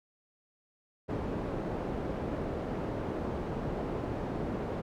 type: low-pass noise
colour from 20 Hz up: white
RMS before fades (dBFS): -35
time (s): 1.08-4.82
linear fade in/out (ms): 20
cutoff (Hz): 480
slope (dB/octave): 12
effects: none